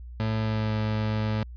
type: tone with pitch glide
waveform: 30% pulse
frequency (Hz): 110 to 107.99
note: A2 to A2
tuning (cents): 0 to -32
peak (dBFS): -22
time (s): 0.2-1.43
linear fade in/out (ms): 0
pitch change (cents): -32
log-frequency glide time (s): 0.37-0.76
effects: added 60 Hz sine -38 dBFS peak until 1.56 s + resampled to 11025 Hz